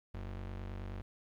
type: ring-modulated tone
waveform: square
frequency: 69.3 Hz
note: C#2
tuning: in tune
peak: -38 dBFS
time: 0.14-1.02 s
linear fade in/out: 5 ms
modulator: 24.7 Hz
effects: low-pass 3000 Hz 12 dB/octave + 12-bit